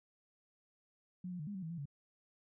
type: tone with pitch steps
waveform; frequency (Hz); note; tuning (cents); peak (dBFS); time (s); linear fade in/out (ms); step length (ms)
sine; 181.2 / 178.2 / 150.4 / 204.3 / 188.7 / 161.4 / 170.2 / 141.7; F#3 / F3 / D3 / G#3 / F#3 / E3 / F3 / C#3; -36 / +35 / +42 / -28 / +34 / -36 / -44 / +38; -40; 1.24-1.856; 5; 77
effects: none